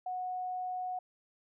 sine tone, 734 Hz, F#5, 14 cents flat, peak -34 dBFS, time 0.06-0.99 s, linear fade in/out 5 ms, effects none

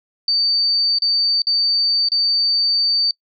sine tone with dropouts, 4594 Hz, D8, 39 cents flat, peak -14 dBFS, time 0.28-3.11 s, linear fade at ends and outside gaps 2 ms, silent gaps 0.986-1.02 / 1.42-1.469 / 2.087-2.118 s, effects noise-tail reverb RT60 0.1 s tail -24 dB re dry

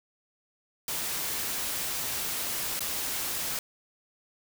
white noise with dropouts, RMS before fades -32 dBFS, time 0.88-3.59 s, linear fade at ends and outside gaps 1 ms, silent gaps 2.793-2.806 s, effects none

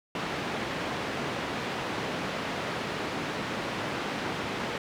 pink band-pass noise, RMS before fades -33 dBFS, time 0.15-4.78 s, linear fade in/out 2 ms, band 170 to 3100 Hz, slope 12 dB/octave, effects none

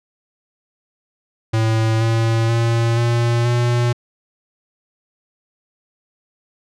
square tone with pitch steps, 111.6 / 113.75 / 115.94 / 118.17 / 120.44 Hz, A2 / A#2 / A#2 / A#2 / B2, +25 / -42 / -9 / +24 / -43 cents, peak -15 dBFS, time 1.53-3.93 s, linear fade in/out 10 ms, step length 480 ms, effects low-pass 7000 Hz 12 dB/octave

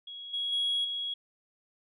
sine tone with level steps, 3322 Hz, G#7, in tune, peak -40 / -29 / -25 / -31 dBFS, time 0.07-1.14 s, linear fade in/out 5 ms, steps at 0.33 / 0.52 / 0.84 s, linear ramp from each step 10 ms, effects tanh soft clip ceiling -23 dBFS

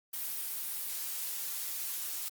blue noise, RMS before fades -37 dBFS, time 0.13-2.29 s, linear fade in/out 10 ms, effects Opus 32 kbps

